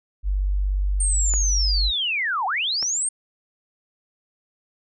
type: tone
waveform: sine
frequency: 48.47 Hz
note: G1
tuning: 19 cents flat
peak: -19 dBFS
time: 0.23-1.92 s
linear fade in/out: 50 ms
type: linear two-way sweep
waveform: sine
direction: down then up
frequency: 8780 to 720 to 8780 Hz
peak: -21 dBFS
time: 1-3.09 s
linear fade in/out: 5 ms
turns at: 2.46 s
type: clicks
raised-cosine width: 0.5 ms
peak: -19 dBFS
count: 2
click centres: 1.338 / 2.827 s
effects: none